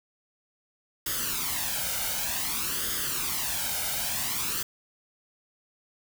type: noise with flanger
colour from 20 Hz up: white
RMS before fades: -30 dBFS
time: 1.06-4.63 s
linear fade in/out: 5 ms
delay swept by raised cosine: 0.6 to 1.37 ms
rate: 0.54 Hz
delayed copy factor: +0.65
effects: none